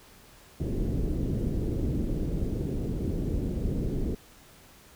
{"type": "low-pass noise", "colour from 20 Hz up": "pink", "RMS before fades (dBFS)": -29, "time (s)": [0.6, 4.15], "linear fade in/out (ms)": 2, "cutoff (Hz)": 410, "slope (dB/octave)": 24, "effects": ["pink hiss -54 dBFS RMS until 4.95 s"]}